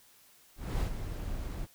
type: noise with ADSR envelope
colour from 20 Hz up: brown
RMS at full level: -28 dBFS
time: 0.56-1.67 s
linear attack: 250 ms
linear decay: 93 ms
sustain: -9 dB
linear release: 32 ms
effects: white hiss -61 dBFS RMS until 1.74 s